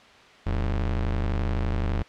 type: ring-modulated tone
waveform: square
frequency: 61 Hz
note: B1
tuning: 21 cents flat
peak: -21 dBFS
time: 0.46-2.03 s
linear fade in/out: 10 ms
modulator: 25.9 Hz
effects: white hiss -50 dBFS RMS until 2.08 s + low-pass 3000 Hz 12 dB/octave